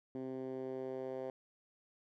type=tone with band-pass filter sweep; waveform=10% pulse; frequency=130.81 Hz; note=C3; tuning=in tune; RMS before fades=-42 dBFS; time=0.15-1.3 s; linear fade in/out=2 ms; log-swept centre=300 to 500 Hz; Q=2.2; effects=none